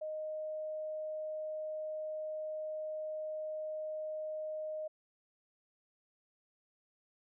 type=tone; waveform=sine; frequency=620 Hz; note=D#5; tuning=6 cents flat; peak=-37 dBFS; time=0.01-4.88 s; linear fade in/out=10 ms; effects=none